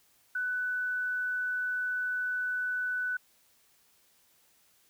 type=tone; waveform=sine; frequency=1493 Hz; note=F#6; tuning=15 cents sharp; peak=-29 dBFS; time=0.35-3.17 s; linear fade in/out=5 ms; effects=white hiss -66 dBFS RMS until 4.89 s